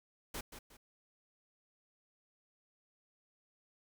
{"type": "noise with echo", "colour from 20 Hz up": "pink", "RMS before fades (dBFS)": -42, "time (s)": [0.34, 0.41], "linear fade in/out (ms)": 5, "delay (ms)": 180, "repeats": 2, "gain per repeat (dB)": -9, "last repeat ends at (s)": 0.77, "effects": []}